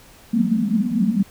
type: band-pass noise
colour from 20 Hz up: pink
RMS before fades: -19 dBFS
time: 0.33-1.23 s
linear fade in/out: 5 ms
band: 180 to 240 Hz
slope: 96 dB/octave
effects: pink hiss -48 dBFS RMS until 1.3 s

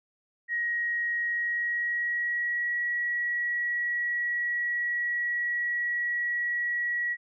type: tone with pitch glide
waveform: sine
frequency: 1890 to 1921.9 Hz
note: A#6 to B6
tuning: +23 to -48 cents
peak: -26 dBFS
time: 0.48-7.17 s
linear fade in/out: 50 ms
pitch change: +29 cents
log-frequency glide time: 1.2-2.79 s
effects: none

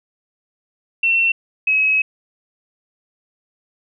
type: tone pair in turn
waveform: sine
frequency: 2706 / 2559 Hz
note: E7 / D#7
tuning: +45 / +48 cents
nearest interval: minor second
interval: 97 cents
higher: first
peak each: -13 dBFS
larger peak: neither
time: 1.03-1.32 / 1.67-2.02 s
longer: second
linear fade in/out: 5 ms
effects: none

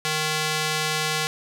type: tone with band-pass filter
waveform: square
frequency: 155 Hz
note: D#3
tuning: 6 cents flat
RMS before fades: -25 dBFS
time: 0.05-1.27 s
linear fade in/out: 0 ms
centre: 4200 Hz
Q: 0.54
effects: none

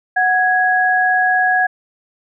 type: tone pair together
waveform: sine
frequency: 738 / 1662 Hz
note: F#5 / G#6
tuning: -5 / +1 cents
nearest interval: octave + major second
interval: 1406 cents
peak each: -15 / -14 dBFS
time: 0.16-1.67 s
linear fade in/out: 10 ms
effects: none

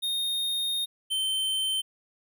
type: tone pair in turn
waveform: square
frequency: 3696 / 3098 Hz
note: A#7 / G7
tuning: -16 / -21 cents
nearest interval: minor third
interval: 305 cents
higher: first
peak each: -27 / -26 dBFS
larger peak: second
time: 0.02-0.86 / 1.1-1.82 s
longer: first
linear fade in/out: 20 ms
effects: none

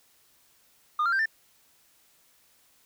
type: tone with pitch steps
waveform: sine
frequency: 1218 / 1383 / 1570.5 / 1783.3 Hz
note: D#6 / F6 / G6 / A6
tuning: -37 / -17 / +3 / +23 cents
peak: -20 dBFS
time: 0.99-1.258 s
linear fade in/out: 5 ms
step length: 67 ms
effects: tanh soft clip ceiling -21 dBFS + white hiss -63 dBFS RMS until 2.85 s

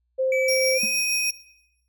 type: tone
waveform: sine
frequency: 523.3 Hz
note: C5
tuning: in tune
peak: -20 dBFS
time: 0.18-0.79 s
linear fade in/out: 20 ms
type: tone with pitch glide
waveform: triangle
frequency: 2297 to 2505 Hz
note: D7 to D#7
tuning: -39 to +11 cents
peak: -23 dBFS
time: 0.32-1.3 s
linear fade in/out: 2 ms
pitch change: +150 cents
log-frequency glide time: 0.74-0.82 s
type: tone with tremolo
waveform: sawtooth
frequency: 5588 Hz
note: F8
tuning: in tune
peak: -20 dBFS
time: 0.48-1.31 s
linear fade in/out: 5 ms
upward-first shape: triangle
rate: 6.4 Hz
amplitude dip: 40%
type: tone with exponential decay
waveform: triangle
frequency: 217 Hz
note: A3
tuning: 24 cents flat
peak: -24 dBFS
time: 0.83-0.92 s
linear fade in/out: 5 ms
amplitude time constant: 18 ms
effects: noise-tail reverb RT60 0.9 s tail -18 dB re dry + added 60 Hz sine -69 dBFS peak until 1.88 s

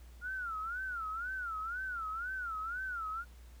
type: tone with vibrato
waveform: sine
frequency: 1400 Hz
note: F6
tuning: 4 cents sharp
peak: -36 dBFS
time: 0.21-3.25 s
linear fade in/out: 50 ms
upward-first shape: sine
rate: 2 Hz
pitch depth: 170 cents each way
effects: added 60 Hz sine -51 dBFS peak until 3.6 s + pink hiss -64 dBFS RMS until 3.6 s

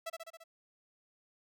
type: tone with echo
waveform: sawtooth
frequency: 659.3 Hz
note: E5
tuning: in tune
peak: -33 dBFS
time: 0.06-0.1 s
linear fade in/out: 10 ms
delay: 68 ms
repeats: 5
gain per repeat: -3 dB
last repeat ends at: 0.44 s
effects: none

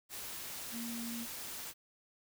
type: tone in noise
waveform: sine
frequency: 233.1 Hz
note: A#3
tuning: in tune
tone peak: -40 dBFS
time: 0.71-1.27 s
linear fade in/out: 50 ms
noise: white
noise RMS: -44 dBFS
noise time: 0.09-1.74 s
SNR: +1 dB
effects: none

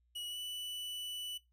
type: tone with pitch glide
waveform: 45% pulse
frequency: 2921 to 2970 Hz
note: F#7 to F#7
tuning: -23 to +6 cents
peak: -40 dBFS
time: 0.15-1.38 s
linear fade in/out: 10 ms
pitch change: +29 cents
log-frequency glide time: 0.27-0.38 s
effects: noise-tail reverb RT60 0.2 s tail -20 dB re dry + added 60 Hz sine -70 dBFS peak until 1.52 s

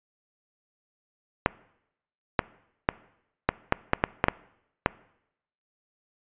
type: clicks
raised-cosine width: 0.5 ms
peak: -4 dBFS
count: 10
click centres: 1.461 / 2.392 / 2.889 / 3.49 / 3.724 / 3.934 / 4.039 / 4.241 / 4.284 / 4.861 s
effects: noise-tail reverb RT60 0.8 s tail -21 dB re dry + resampled to 8000 Hz

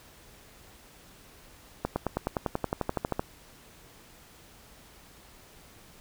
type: accelerating click train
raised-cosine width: 1 ms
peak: -13 dBFS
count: 16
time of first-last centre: 1.85-3.195 s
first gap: 110 ms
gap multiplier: 0.97
effects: pink hiss -54 dBFS RMS until 6 s

